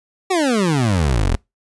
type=exponential sweep; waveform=25% pulse; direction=down; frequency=392 to 37.89 Hz; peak=-11 dBFS; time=0.3-1.36 s; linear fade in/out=10 ms; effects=noise-tail reverb RT60 0.2 s tail -25 dB re dry + resampled to 24000 Hz